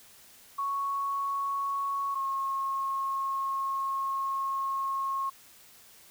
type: tone pair in turn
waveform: sine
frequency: 1108.7 / 1084.6 Hz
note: C#6 / C#6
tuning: 0 / -38 cents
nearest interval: unison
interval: 38 cents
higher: first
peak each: -28 dBFS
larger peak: neither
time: 0.58-2.15 / 2.15-5.3 s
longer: second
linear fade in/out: 10 ms
effects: white hiss -55 dBFS RMS until 6.1 s